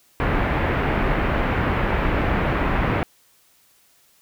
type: low-pass noise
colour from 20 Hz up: pink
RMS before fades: -21 dBFS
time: 0.2-3.03 s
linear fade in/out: 0 ms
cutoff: 2300 Hz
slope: 24 dB/octave
effects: white hiss -58 dBFS RMS until 4.21 s